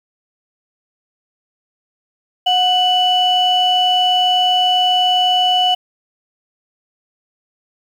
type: tone pair together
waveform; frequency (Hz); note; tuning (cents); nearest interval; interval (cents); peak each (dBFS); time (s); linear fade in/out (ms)
sine; 730.9 / 2967; F#5 / F#7; -21 / +4; 2 octaves; 2425; -13; 2.46-5.75; 10
effects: tanh soft clip ceiling -6 dBFS + 7-bit